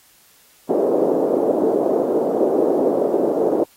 pink band-pass noise, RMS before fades -18 dBFS, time 0.69-3.64 s, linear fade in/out 5 ms, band 330 to 560 Hz, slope 24 dB/octave, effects white hiss -53 dBFS RMS until 3.76 s + AAC 48 kbps

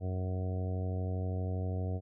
harmonic tone, 92.5 Hz, F#2, in tune, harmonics 1 / 2 / 3 / 4 / 5 / 6 / 7 / 8, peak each -32 / -42 / -45 / -48 / -45 / -51 / -47 / -51 dBFS, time 0-2.01 s, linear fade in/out 50 ms, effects none

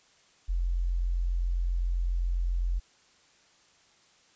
sine tone, 43.77 Hz, F1, 5 cents sharp, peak -25 dBFS, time 0.48-2.8 s, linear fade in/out 20 ms, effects white hiss -62 dBFS RMS until 4.35 s + resampled to 16000 Hz

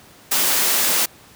white high-pass noise, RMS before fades -18 dBFS, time 0.31-1.06 s, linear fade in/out 10 ms, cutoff 210 Hz, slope 12 dB/octave, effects pink hiss -47 dBFS RMS until 1.35 s + high-pass 80 Hz 12 dB/octave

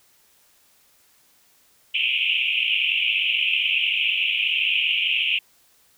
pink band-pass noise, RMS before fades -22 dBFS, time 1.94-5.39 s, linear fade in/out 10 ms, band 2400 to 3100 Hz, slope 96 dB/octave, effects white hiss -59 dBFS RMS until 5.97 s

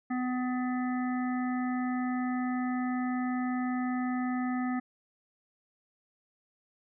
harmonic tone, 251.4 Hz, B3, 31 cents sharp, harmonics 1 / 3 / 5 / 7 / 8, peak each -29 / -38 / -41 / -44 / -46 dBFS, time 0.1-4.8 s, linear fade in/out 10 ms, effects none

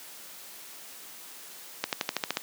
accelerating click train, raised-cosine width 0.2 ms, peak -9 dBFS, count 8, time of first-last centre 1.84-2.371 s, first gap 88 ms, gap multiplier 0.95, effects white hiss -46 dBFS RMS until 2.42 s + high-pass 200 Hz 12 dB/octave

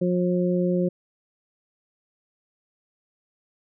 harmonic tone, 179 Hz, F3, 43 cents sharp, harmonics 1 / 2 / 3, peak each -22 / -25 / -27 dBFS, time 0.01-0.89 s, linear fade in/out 10 ms, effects none

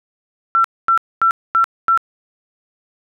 sine tone bursts, 1348 Hz, E6, 38 cents sharp, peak -10 dBFS, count 5, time 0.55-1.975 s, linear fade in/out 0 ms, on 93 ms, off 240 ms, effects none

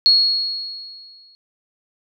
sine tone with exponential decay, 4321 Hz, C#8, 45 cents flat, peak -8 dBFS, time 0.06-1.35 s, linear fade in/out 0 ms, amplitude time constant 280 ms, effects none

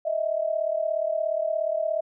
sine tone pair together, 622 / 659 Hz, D#5 / E5, -1 / -1 cents, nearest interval minor second, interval 100 cents, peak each -26 dBFS, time 0.05-2.01 s, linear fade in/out 10 ms, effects none

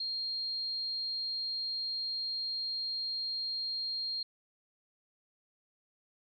sine tone, 4220 Hz, C8, 14 cents sharp, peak -33 dBFS, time 0-4.23 s, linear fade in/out 5 ms, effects none

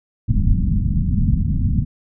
pink low-pass noise, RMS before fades -17 dBFS, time 0.28-1.85 s, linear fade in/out 10 ms, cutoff 230 Hz, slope 48 dB/octave, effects none

